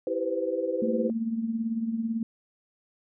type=chord; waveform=sine; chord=C major seventh; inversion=first; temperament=equal with one note detuned; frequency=329.6 / 392 / 493.9 / 513.1 Hz; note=E4 / G4 / B4 / C5; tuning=0 / 0 / 0 / -34 cents; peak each=-33 / -33 / -32 / -29 dBFS; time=0.07-1.1 s; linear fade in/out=2 ms
type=tone with tremolo; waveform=sine; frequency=226.6 Hz; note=A#3; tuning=49 cents flat; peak=-23 dBFS; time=0.82-2.23 s; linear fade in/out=2 ms; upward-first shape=triangle; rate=18 Hz; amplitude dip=70%
effects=none